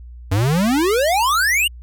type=exponential sweep; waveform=square; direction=up; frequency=90.3 to 2960 Hz; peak=-15 dBFS; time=0.31-1.68 s; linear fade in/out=10 ms; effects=added 60 Hz sine -34 dBFS peak until 1.82 s